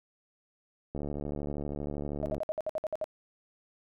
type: click train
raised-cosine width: 2 ms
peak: -23 dBFS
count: 105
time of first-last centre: 0.95-2.381 s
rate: 72.7 Hz
type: tone bursts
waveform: sine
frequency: 625 Hz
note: D#5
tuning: 8 cents sharp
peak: -29 dBFS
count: 10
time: 2.23-3.042 s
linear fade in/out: 0 ms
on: 29 ms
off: 58 ms
effects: none